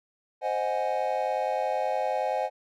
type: chord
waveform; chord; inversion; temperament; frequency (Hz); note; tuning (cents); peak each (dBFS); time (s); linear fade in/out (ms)
triangle; Ab dominant seventh; first; equal; 523.3 / 622.3 / 740 / 830.6; C5 / Eb5 / Gb5 / Ab5; 0 / 0 / 0 / 0; -29; 0.41-2.5; 50
effects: none